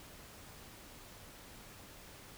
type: silence
effects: pink hiss -54 dBFS RMS until 2.37 s